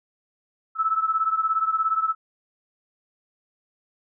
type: beating tone pair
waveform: sine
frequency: 1304 / 1321 Hz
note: E6 / E6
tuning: -19 / +3 cents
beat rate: 17 Hz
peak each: -22 / -25 dBFS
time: 0.75-2.15 s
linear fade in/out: 50 ms
effects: none